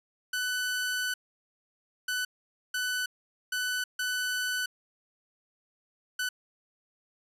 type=tone bursts at uneven times; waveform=sawtooth; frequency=1497 Hz; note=F#6; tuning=20 cents sharp; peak=-25 dBFS; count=6; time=0.33-1.14 / 2.08-2.25 / 2.74-3.06 / 3.52-3.84 / 3.99-4.66 / 6.19-6.29 s; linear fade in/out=5 ms; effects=resampled to 32000 Hz